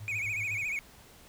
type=tone with tremolo; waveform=sine; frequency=105.1 Hz; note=G#2; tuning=21 cents sharp; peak=-38 dBFS; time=0-0.64 s; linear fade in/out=5 ms; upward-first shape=triangle; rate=7.9 Hz; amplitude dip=90%
type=tone with vibrato; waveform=triangle; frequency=2349 Hz; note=D7; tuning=in tune; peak=-29 dBFS; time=0.08-0.79 s; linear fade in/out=0 ms; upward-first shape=sine; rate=14 Hz; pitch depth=130 cents each way
effects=pink hiss -55 dBFS RMS until 1.28 s